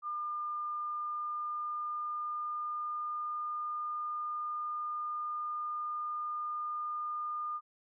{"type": "tone with pitch glide", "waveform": "sine", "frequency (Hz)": [1204, 1213.1], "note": ["D6", "D#6"], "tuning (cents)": [43, -44], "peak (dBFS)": -34, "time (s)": [0.02, 7.61], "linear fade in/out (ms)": 50, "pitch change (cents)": 13, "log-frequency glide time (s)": [0.6, 3.46], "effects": []}